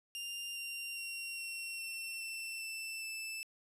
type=tone with pitch steps; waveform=sawtooth; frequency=2794 / 2771 / 2749 / 2727 / 2705 / 2683 / 2662 / 2640 Hz; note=F7 / F7 / F7 / F7 / E7 / E7 / E7 / E7; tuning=0 / -14 / -28 / -42 / +44 / +30 / +16 / +2 cents; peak=-37 dBFS; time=0.15-3.43 s; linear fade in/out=0 ms; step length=410 ms; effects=resampled to 32000 Hz + 12-bit